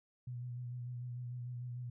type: tone with vibrato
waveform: sine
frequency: 122.7 Hz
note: B2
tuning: 11 cents flat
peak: -40 dBFS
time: 0.27-1.9 s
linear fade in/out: 5 ms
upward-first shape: square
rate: 6.7 Hz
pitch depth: 23 cents each way
effects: none